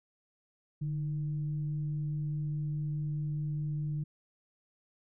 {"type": "tone with frequency modulation", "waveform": "sine", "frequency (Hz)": 149.2, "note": "D3", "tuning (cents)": 28, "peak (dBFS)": -31, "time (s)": [0.81, 4.04], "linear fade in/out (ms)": 10, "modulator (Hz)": 171, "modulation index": 0.21, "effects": []}